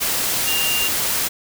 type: tone in noise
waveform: sine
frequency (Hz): 2794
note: F7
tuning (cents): 0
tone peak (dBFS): -21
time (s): 0.46-0.89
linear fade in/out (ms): 20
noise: white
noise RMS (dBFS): -21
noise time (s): 0-1.29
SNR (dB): -3
effects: none